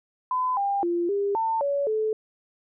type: tone with pitch steps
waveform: sine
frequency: 1012 / 799 / 345.4 / 402 / 898 / 565 / 434.4 Hz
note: B5 / G5 / F4 / G4 / A5 / C#5 / A4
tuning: +42 / +33 / -19 / +44 / +35 / +33 / -22 cents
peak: -22 dBFS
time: 0.31-2.13 s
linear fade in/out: 2 ms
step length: 260 ms
effects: none